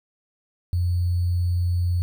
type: tone with sample-and-hold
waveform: sine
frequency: 88.2 Hz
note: F2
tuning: 18 cents sharp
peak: -19 dBFS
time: 0.73-2.02 s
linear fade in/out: 0 ms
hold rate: 4410 Hz
effects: none